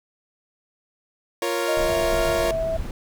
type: chord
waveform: sawtooth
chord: Bb minor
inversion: second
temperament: equal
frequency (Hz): 349.2 / 466.2 / 554.4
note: F4 / Bb4 / Db5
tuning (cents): 0 / 0 / 0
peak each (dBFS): -23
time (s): 1.42-2.51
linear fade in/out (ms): 2
type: tone with pitch glide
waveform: sine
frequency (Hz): 622.3 to 652.1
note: D#5 to E5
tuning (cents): 0 to -19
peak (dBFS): -22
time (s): 1.68-2.77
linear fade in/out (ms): 5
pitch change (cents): +81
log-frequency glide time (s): 1.85-1.93
type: noise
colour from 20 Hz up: brown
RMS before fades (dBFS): -30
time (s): 1.77-2.91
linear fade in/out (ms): 2
effects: none